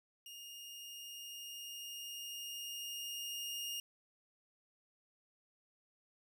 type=tone with level ramp; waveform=sawtooth; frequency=2838 Hz; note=F7; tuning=27 cents sharp; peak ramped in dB=-46 to -36 dBFS; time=0.26-3.8 s; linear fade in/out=2 ms; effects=none